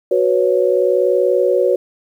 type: chord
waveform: sine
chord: F# suspended fourth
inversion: none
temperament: equal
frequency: 370 / 493.9 / 554.4 Hz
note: F#4 / B4 / C#5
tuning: 0 / 0 / 0 cents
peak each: -16 dBFS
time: 0.11-1.76 s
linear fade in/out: 5 ms
effects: 8-bit